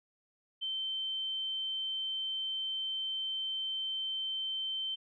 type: tone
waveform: sine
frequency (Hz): 3100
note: G7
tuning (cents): -20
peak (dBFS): -33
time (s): 0.61-4.96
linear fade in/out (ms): 20
effects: none